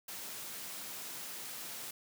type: high-pass noise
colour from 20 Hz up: white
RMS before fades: -44 dBFS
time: 0.08-1.91 s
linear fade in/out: 5 ms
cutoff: 120 Hz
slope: 24 dB/octave
effects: none